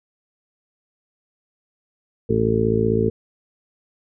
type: harmonic tone with a mistuned harmonic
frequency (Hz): 55.6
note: A1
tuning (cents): +19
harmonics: 1 / 2 / 3 / 4 / 5 / 6 / 7 / 8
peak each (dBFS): -32 / -23 / -29 / -23 / -30 / -29 / -23 / -21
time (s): 2.29-3.1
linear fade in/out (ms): 10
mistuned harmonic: 1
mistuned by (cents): +15
effects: none